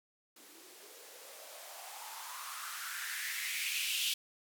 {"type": "noise with band-pass filter sweep", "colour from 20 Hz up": "violet", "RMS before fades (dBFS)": -41, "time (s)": [0.36, 4.14], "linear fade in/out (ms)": 5, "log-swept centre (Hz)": [290, 3200], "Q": 4.5, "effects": []}